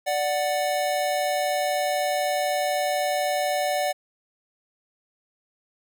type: tone pair together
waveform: square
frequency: 588 / 740 Hz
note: D5 / F#5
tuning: +2 / 0 cents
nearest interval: major third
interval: 398 cents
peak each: -26 / -26 dBFS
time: 0.06-3.93 s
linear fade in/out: 20 ms
effects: none